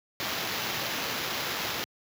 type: noise with sample-and-hold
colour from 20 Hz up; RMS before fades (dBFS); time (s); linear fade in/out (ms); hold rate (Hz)
blue; -32; 0.2-1.84; 0; 8820
effects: high-pass 100 Hz 12 dB/octave